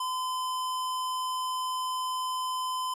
square tone, 1021 Hz, C6, 43 cents flat, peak -30 dBFS, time 0-2.94 s, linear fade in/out 5 ms, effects resampled to 32000 Hz

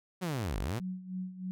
sawtooth linear two-way sweep, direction down then up, 191.5 to 39.57 to 131.5 Hz, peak -28 dBFS, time 0.21-0.8 s, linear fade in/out 20 ms, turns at 0.59 s
sine tone with tremolo, 184.9 Hz, F#3, 1 cent flat, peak -33 dBFS, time 0.8-1.51 s, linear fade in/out 0 ms, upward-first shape sine, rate 3.2 Hz, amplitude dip 75%
effects none

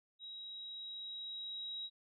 sine tone with level ramp, 3834 Hz, A#7, 48 cents sharp, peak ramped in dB -46 to -40 dBFS, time 0.19-1.9 s, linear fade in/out 50 ms, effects none

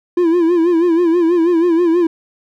triangle tone with vibrato, 340 Hz, F4, 46 cents flat, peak -8 dBFS, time 0.17-2.07 s, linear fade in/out 5 ms, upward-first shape sine, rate 6.2 Hz, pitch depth 89 cents each way, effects none

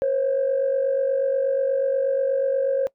sine tone pair together, 493.3 / 541.6 Hz, B4 / C#5, -2 / -40 cents, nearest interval major second, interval 162 cents, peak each -25 / -18 dBFS, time 0.02-2.87 s, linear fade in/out 0 ms, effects noise-tail reverb RT60 0.1 s tail -22 dB re dry + tanh soft clip ceiling -14 dBFS

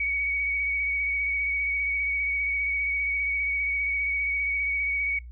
sine tone with vibrato, 2247 Hz, C#7, 23 cents sharp, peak -24 dBFS, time 0-5.19 s, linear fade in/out 5 ms, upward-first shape square, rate 15 Hz, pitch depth 18 cents each way, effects noise-tail reverb RT60 0.2 s tail -26 dB re dry + added 60 Hz sine -39 dBFS peak until 5.31 s

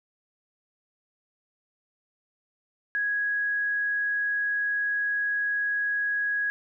sine tone, 1661.2 Hz, G#6, in tune, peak -24 dBFS, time 2.95-6.5 s, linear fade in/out 0 ms, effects none

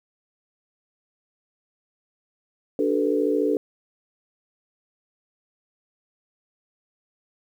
sine chord, B minor seventh, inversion first, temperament equal with one note detuned, 293.7 / 379.5 / 440 / 493.9 Hz, D4 / F#4 / A4 / B4, 0 / +44 / 0 / 0 cents, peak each -24 / -27 / -23 / -27 dBFS, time 2.79-3.57 s, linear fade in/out 2 ms, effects 9-bit

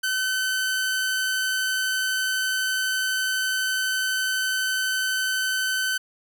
sawtooth tone, 1524 Hz, G6, 49 cents flat, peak -19 dBFS, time 0.03-5.98 s, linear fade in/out 10 ms, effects none

